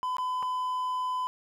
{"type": "tone with dropouts", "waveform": "triangle", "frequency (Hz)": 1009, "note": "B5", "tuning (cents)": 37, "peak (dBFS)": -26, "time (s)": [0.03, 1.27], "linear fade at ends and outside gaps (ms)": 0, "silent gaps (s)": [[0.168, 0.183], [0.426, 0.429]], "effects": ["11-bit"]}